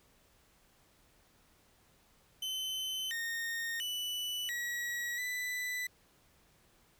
40% pulse tone with pitch steps, 3052 / 1844 / 2973 / 1918 / 1989 Hz, G7 / A#6 / F#7 / A#6 / B6, -47 / -19 / +8 / +49 / +12 cents, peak -34 dBFS, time 2.42-5.87 s, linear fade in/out 5 ms, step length 690 ms, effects pink hiss -67 dBFS RMS until 6.99 s

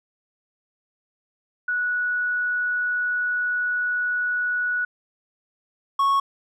sine / triangle tone pair in turn, 1469 / 1104.3 Hz, F#6 / C#6, -13 / -7 cents, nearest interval perfect fourth, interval 494 cents, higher first, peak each -21 / -15 dBFS, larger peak second, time 1.68-4.85 / 5.99-6.2 s, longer first, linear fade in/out 5 ms, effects none

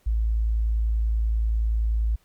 sine tone, 55.2 Hz, A1, 6 cents sharp, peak -20 dBFS, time 0.06-2.16 s, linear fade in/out 10 ms, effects pink hiss -64 dBFS RMS until 2.24 s

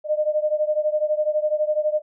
sine beating tone pair, 604 / 616 Hz, D5 / D#5, +48 / -17 cents, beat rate 12 Hz, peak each -21 / -23 dBFS, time 0.04-2.02 s, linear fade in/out 50 ms, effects none

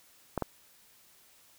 clicks, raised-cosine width 1 ms, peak -16 dBFS, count 2, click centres 0.377 / 0.423 s, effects white hiss -61 dBFS RMS until 1.58 s

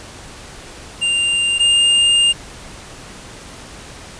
square tone pair in turn, 2794 / 2812 Hz, F7 / F7, 0 / +11 cents, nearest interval unison, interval 11 cents, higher second, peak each -15 / -11 dBFS, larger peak second, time 1.01-1.59 / 1.59-2.33 s, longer second, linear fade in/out 20 ms, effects pink hiss -36 dBFS RMS until 4.19 s + resampled to 22050 Hz

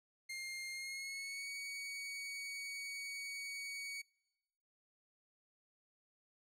sawtooth tone with pitch glide, 2119 to 2245 Hz, C7 to C#7, +21 to +21 cents, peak -39 dBFS, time 0.29-4.02 s, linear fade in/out 10 ms, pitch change +100 cents, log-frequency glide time 0.72-1.5 s, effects noise-tail reverb RT60 1.0 s tail -26 dB re dry + low-pass 11000 Hz 12 dB/octave

